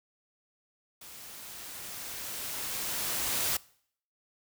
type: noise with level ramp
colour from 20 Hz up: white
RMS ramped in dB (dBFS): -48 to -29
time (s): 1.01-3.57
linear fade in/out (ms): 5
effects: noise-tail reverb RT60 0.6 s tail -22 dB re dry